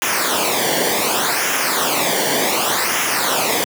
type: noise with flanger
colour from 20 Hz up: pink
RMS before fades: -18 dBFS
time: 0.02-3.64 s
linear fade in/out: 0 ms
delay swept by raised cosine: 0.23 to 0.79 ms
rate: 0.67 Hz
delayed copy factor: -0.7
effects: high-pass 200 Hz 12 dB/octave